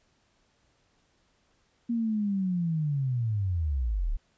sine linear sweep, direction down, 238 to 31.11 Hz, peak -25 dBFS, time 1.89-4.17 s, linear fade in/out 10 ms, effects pink hiss -69 dBFS RMS until 4.37 s + resampled to 16000 Hz

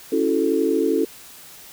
sine chord, F# minor seventh, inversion second, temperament equal, 277.2 / 329.6 / 370 / 440 Hz, C#4 / E4 / F#4 / A4, 0 / 0 / 0 / 0 cents, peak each -23 / -22 / -25 / -21 dBFS, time 0.12-1.05 s, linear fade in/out 5 ms, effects white hiss -43 dBFS RMS until 1.72 s

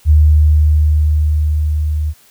sine tone with level ramp, 76.1 Hz, D#2, 38 cents flat, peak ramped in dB -4 to -14 dBFS, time 0.05-2.14 s, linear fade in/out 50 ms, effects white hiss -48 dBFS RMS until 2.3 s

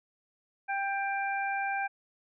harmonic tone, 790 Hz, G5, 13 cents sharp, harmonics 1 / 2 / 3, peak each -31 / -34 / -37 dBFS, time 0.68-1.88 s, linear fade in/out 20 ms, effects none

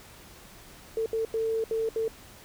sine tone bursts at uneven times, 447.7 Hz, A4, 30 cents sharp, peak -25 dBFS, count 5, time 0.97-1.06 / 1.13-1.25 / 1.34-1.64 / 1.71-1.89 / 1.96-2.08 s, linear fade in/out 2 ms, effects pink hiss -50 dBFS RMS until 2.44 s

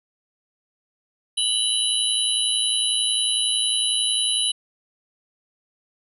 sine tone cluster, 2930 / 3041 / 3936 / 10320 Hz, F#7 / F#7 / B7 / E9, -18 / +47 / -7 / -38 cents, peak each -25 dBFS, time 1.37-4.52 s, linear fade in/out 10 ms, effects none

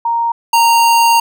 sine / square tone pair in turn, 931 / 927.1 Hz, A#5 / A#5, -2 / -10 cents, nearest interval unison, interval 8 cents, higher first, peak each -12 / -8 dBFS, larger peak second, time 0.05-0.32 / 0.53-1.2 s, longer second, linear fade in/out 5 ms, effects none

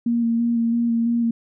sine tone with vibrato, 233.1 Hz, A#3, in tune, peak -17 dBFS, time 0.06-1.31 s, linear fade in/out 5 ms, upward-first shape square, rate 3 Hz, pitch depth 16 cents each way, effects none

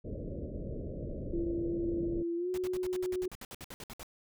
pink low-pass noise, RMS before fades -39 dBFS, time 0.04-2.23 s, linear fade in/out 10 ms, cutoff 610 Hz, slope 96 dB/octave
sine tone with pitch glide, 339.7 to 366.2 Hz, F4 to F#4, -48 to -18 cents, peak -31 dBFS, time 1.33-3.28 s, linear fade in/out 5 ms, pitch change +130 cents, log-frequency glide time 2.36-2.5 s
pink noise bursts, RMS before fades -45 dBFS, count 16, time 2.54-4.031 s, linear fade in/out 0 ms, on 36 ms, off 61 ms
effects none

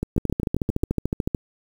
two click trains, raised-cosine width 3 ms, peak -11 / -9 dBFS, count 7 / 17, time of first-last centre 0.03-0.834 / 0.18-1.348 s, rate 7.46 / 13.7 Hz, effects 7-bit

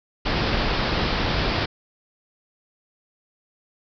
pink low-pass noise, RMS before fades -23 dBFS, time 0.25-1.66 s, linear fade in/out 10 ms, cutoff 5200 Hz, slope 96 dB/octave, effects none

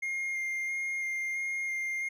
triangle tone with vibrato, 2122 Hz, C7, 24 cents sharp, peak -29 dBFS, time 0.02-2.09 s, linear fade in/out 10 ms, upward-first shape square, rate 1.5 Hz, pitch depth 9 cents each way, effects none

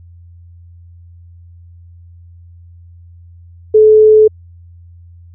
sine tone, 431.5 Hz, A4, 34 cents flat, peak -3 dBFS, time 3.74-4.28 s, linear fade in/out 10 ms, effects added 86 Hz sine -36 dBFS peak until 5.34 s

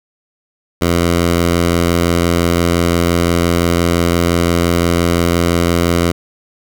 10% pulse tone, 85.8 Hz, F2, 30 cents flat, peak -3 dBFS, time 0.81-6.12 s, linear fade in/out 10 ms, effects none

